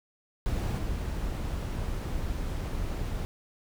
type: noise with level steps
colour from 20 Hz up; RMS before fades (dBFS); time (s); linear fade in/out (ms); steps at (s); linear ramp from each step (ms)
brown; -29 / -32; 0.46-3.25; 0; 0.78; 5
effects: none